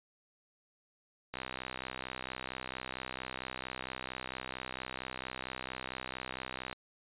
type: click train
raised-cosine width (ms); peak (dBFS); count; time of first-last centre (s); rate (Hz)
0.3; -22; 348; 1.34-6.728; 64.4
effects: resampled to 8000 Hz